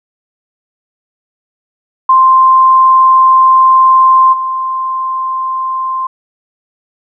sine tone with level steps, 1046.5 Hz, C6, in tune, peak -3 / -13 dBFS, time 2.09-6.07 s, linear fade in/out 5 ms, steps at 4.32 s, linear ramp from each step 20 ms, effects none

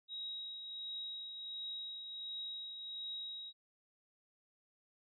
sine tone with tremolo, 3812 Hz, A#7, 38 cents sharp, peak -40 dBFS, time 0.08-3.53 s, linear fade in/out 50 ms, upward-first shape triangle, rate 1.4 Hz, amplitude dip 45%, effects none

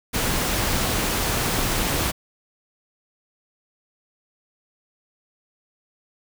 pink noise, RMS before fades -23 dBFS, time 0.13-2.12 s, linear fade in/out 20 ms, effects none

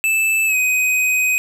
square tone with pitch glide, 2633 to 2510 Hz, E7 to D#7, -3 to +15 cents, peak -15 dBFS, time 0.04-1.38 s, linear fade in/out 0 ms, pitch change -82 cents, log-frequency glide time 0.46-0.56 s, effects none

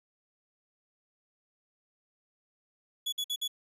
40% pulse tone bursts, 3396 Hz, G#7, 38 cents sharp, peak -29 dBFS, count 4, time 3.06-3.479 s, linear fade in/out 10 ms, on 65 ms, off 53 ms, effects none

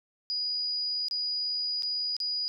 sine tone with dropouts, 4911 Hz, D#8, 23 cents flat, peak -28 dBFS, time 0.3-2.48 s, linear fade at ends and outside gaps 0 ms, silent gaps 1.084-1.111 / 1.823-1.832 / 2.166-2.202 s, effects none

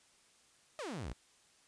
sawtooth exponential sweep, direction down, 659.3 to 45.72 Hz, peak -36 dBFS, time 0.79-1.13 s, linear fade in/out 0 ms, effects white hiss -67 dBFS RMS until 1.67 s + resampled to 22050 Hz

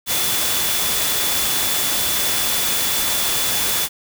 sine tone in noise, 3460 Hz, A7, 30 cents flat, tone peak -27 dBFS, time 0.06-3.89 s, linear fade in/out 50 ms, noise white, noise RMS -20 dBFS, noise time 0.06-3.89 s, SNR -10 dB, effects none

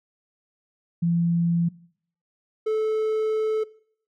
sine / triangle tone pair in turn, 170 / 435.5 Hz, F3 / A4, -46 / -18 cents, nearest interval octave + major third, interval 1628 cents, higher second, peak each -19 dBFS, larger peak neither, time 1.02-1.69 / 2.66-3.64 s, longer second, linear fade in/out 10 ms, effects noise-tail reverb RT60 0.6 s tail -21 dB re dry

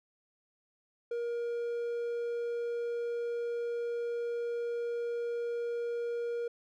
triangle tone, 472.6 Hz, A#4, 24 cents sharp, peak -30 dBFS, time 1.11-6.48 s, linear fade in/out 5 ms, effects none

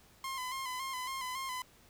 sawtooth tone with vibrato, 1037 Hz, C6, 16 cents flat, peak -33 dBFS, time 0.24-1.62 s, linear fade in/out 2 ms, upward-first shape square, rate 3.6 Hz, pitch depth 46 cents each way, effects pink hiss -62 dBFS RMS until 1.89 s

